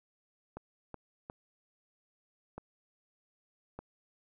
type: clicks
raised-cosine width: 1 ms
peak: -28 dBFS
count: 5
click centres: 0.57 / 0.943 / 1.299 / 2.58 / 3.79 s
effects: none